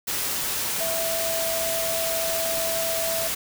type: tone in noise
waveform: sine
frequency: 659.3 Hz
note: E5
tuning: in tune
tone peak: -27 dBFS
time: 0.8-3.28 s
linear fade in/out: 10 ms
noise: white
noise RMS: -27 dBFS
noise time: 0.07-3.35 s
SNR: -3 dB
effects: none